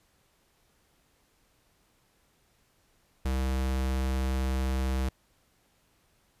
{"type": "tone", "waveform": "square", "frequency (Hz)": 65.41, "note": "C2", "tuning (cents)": 0, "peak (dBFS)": -27, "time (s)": [3.25, 5.09], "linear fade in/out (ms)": 5, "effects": ["pink hiss -68 dBFS RMS until 6.4 s", "resampled to 32000 Hz"]}